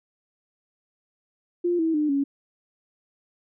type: tone with pitch steps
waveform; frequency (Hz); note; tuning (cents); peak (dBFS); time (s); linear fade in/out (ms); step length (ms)
sine; 349.6 / 324.3 / 300.8 / 279.1; F4 / E4 / D4 / C#4; +2 / -28 / +42 / +12; -20; 1.64-2.24; 10; 150
effects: none